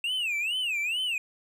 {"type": "tone with vibrato", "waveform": "triangle", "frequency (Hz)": 2668, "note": "E7", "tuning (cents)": 20, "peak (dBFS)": -25, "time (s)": [0.04, 1.18], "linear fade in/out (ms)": 2, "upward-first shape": "sine", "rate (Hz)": 2.3, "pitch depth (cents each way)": 240, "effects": []}